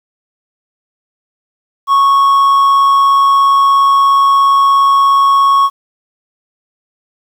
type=tone with amplitude modulation; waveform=triangle; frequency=1105 Hz; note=C#6; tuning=6 cents flat; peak=-3 dBFS; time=1.87-5.7 s; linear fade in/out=50 ms; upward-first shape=sine; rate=137 Hz; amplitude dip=25%; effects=7-bit